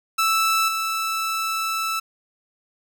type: tone with level steps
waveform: sawtooth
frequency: 1318.5 Hz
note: E6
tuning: in tune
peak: -14 / -19 dBFS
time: 0.18-2 s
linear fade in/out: 10 ms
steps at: 0.68 s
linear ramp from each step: 5 ms
effects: none